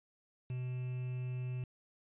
triangle tone with quantisation, 126 Hz, B2, 35 cents sharp, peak -34 dBFS, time 0.5-1.64 s, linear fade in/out 2 ms, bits 9, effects resampled to 8000 Hz

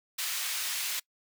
pink high-pass noise, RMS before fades -33 dBFS, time 0.18-1 s, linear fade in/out 10 ms, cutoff 2200 Hz, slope 12 dB/octave, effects noise-tail reverb RT60 0.1 s tail -24 dB re dry

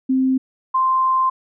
sine tone pair in turn, 261.6 / 1044.6 Hz, C4 / C6, 0 / -3 cents, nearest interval 2 octaves, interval 2397 cents, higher second, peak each -14 dBFS, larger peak neither, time 0.09-0.38 / 0.74-1.3 s, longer second, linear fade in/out 10 ms, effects none

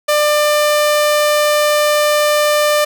sawtooth tone, 596 Hz, D5, 25 cents sharp, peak -7 dBFS, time 0.08-2.85 s, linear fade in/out 10 ms, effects none

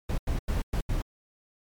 brown noise bursts at uneven times, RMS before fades -27 dBFS, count 5, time 0.09-0.18 / 0.27-0.39 / 0.48-0.62 / 0.73-0.81 / 0.89-1.02 s, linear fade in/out 5 ms, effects MP3 96 kbps

